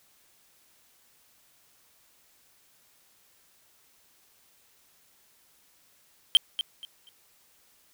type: tone with echo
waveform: triangle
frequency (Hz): 3136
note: G7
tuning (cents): 0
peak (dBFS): -12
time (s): 6.35-6.37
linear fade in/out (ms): 0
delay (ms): 240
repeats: 3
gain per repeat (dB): -12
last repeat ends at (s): 7.09
effects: white hiss -63 dBFS RMS until 7.93 s